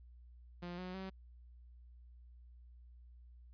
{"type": "tone with pitch steps", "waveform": "sawtooth", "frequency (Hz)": [175.5, 182.74, 190.28], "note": ["F3", "F#3", "F#3"], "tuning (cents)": [9, -21, 49], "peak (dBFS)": -39, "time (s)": [0.62, 1.1], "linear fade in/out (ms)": 10, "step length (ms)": 160, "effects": ["added 60 Hz sine -55 dBFS peak until 3.53 s", "resampled to 11025 Hz"]}